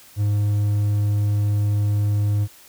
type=tone; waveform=triangle; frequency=103.4 Hz; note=G#2; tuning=7 cents flat; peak=-15 dBFS; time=0.16-2.48 s; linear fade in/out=50 ms; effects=white hiss -48 dBFS RMS until 2.68 s